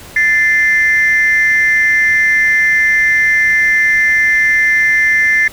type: tone pair together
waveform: sine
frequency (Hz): 1760 / 2083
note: A6 / C7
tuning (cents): 0 / -8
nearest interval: minor third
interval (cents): 292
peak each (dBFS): -10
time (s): 0.16-5.48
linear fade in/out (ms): 5
effects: tanh soft clip ceiling -3 dBFS + pink hiss -35 dBFS RMS until 5.52 s